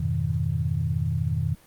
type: chord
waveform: sine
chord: F half-diminished seventh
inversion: none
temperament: equal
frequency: 87.31 / 103.83 / 123.47 / 155.56 Hz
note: F2 / Ab2 / Cb3 / Eb3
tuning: 0 / 0 / 0 / 0 cents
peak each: -28 / -31 / -28 / -27 dBFS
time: 0-1.55 s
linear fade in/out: 5 ms
effects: pink hiss -55 dBFS RMS until 1.66 s + Opus 32 kbps